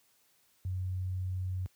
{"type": "tone", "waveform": "sine", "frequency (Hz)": 92.5, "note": "F#2", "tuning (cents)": 0, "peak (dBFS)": -31, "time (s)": [0.65, 1.66], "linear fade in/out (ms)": 0, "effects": ["white hiss -69 dBFS RMS until 1.75 s", "high-pass 60 Hz 12 dB/octave"]}